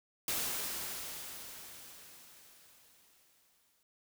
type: noise with exponential decay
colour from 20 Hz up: white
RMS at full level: -34 dBFS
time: 0.28-3.83 s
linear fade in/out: 1 ms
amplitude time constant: 770 ms
effects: none